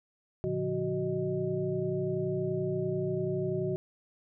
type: tone cluster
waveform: sine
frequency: 113.6 / 142.5 / 174.3 / 373.4 / 621 Hz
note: A#2 / C#3 / F3 / F#4 / D#5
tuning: -44 / +48 / -3 / +16 / -3 cents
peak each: -39 / -36 / -36 / -31 / -38 dBFS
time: 0.44-3.76 s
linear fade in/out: 0 ms
effects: none